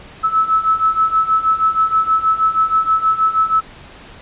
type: beating tone pair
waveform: sine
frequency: 1300 / 1306.3 Hz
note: E6 / E6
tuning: -24 / -16 cents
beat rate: 6.3 Hz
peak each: -17 / -14 dBFS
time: 0.23-3.61 s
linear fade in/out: 20 ms
effects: pink hiss -39 dBFS RMS until 4.21 s + resampled to 8000 Hz